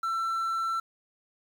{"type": "tone with quantisation", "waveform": "triangle", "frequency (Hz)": 1341, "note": "E6", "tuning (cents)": 29, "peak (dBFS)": -25, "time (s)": [0.03, 0.8], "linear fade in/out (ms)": 5, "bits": 9, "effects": []}